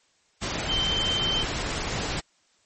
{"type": "tone in noise", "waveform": "sine", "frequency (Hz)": 3108, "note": "G7", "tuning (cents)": -16, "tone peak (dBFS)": -24, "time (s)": [0.68, 1.44], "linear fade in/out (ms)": 20, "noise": "pink", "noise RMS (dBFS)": -29, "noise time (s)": [0.41, 2.21], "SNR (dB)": 2, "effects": ["white hiss -65 dBFS RMS until 2.65 s", "MP3 32 kbps"]}